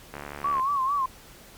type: click train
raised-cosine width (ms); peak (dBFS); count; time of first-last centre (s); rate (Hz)
0.5; -21; 34; 0.14-0.596; 72.3
type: tone with vibrato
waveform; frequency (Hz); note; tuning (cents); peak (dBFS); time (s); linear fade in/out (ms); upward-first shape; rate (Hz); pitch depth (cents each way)
sine; 1096; C#6; -20; -22; 0.44-1.06; 5; sine; 4.5; 98
effects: pink hiss -49 dBFS RMS until 1.57 s + MP3 96 kbps